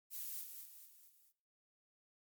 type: noise with echo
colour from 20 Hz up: violet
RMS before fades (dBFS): -45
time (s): 0.1-0.45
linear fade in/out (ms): 50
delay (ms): 220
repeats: 4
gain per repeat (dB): -6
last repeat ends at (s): 1.33
effects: noise-tail reverb RT60 0.6 s tail -20 dB re dry + Opus 48 kbps